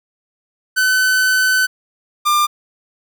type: tone pair in turn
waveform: 45% pulse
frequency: 1514 / 1195.4 Hz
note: F#6 / D6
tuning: +39 / +30 cents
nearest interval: major third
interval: 409 cents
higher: first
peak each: -12 dBFS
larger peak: neither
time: 0.76-1.67 / 2.25-2.47 s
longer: first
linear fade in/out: 20 ms
effects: none